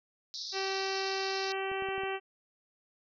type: band-pass noise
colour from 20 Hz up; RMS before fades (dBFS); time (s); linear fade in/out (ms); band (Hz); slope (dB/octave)
pink; -40; 0.34-1.52; 0; 3800 to 5700; 96
type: harmonic tone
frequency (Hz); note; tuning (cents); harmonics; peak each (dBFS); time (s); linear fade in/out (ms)
386.2; G4; -26; 1 / 2 / 3 / 4 / 5 / 6 / 7 / 8; -35 / -38 / -43 / -43 / -43 / -45 / -42 / -47; 0.52-2.2; 50
type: clicks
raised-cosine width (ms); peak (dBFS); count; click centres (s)
2; -35; 5; 1.716 / 1.823 / 1.887 / 1.98 / 2.035
effects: none